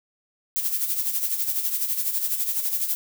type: noise with tremolo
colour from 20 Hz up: violet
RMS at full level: -23 dBFS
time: 0.56-2.95 s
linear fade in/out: 0 ms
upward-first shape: sine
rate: 12 Hz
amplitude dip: 60%
effects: none